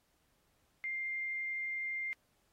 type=tone; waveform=sine; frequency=2104 Hz; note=C7; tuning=9 cents sharp; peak=-35 dBFS; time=0.84-2.13 s; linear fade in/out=0 ms; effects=pink hiss -75 dBFS RMS until 2.52 s + AAC 48 kbps